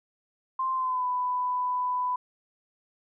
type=tone with pitch glide; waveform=sine; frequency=1046.5 to 996.4 Hz; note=C6 to B5; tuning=0 to +15 cents; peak=-25 dBFS; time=0.59-2.16 s; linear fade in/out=5 ms; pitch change=-85 cents; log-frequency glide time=0.73-1.06 s; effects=none